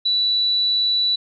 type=tone; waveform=sine; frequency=3951 Hz; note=B7; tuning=in tune; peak=-16 dBFS; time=0.05-1.16 s; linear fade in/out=10 ms; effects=none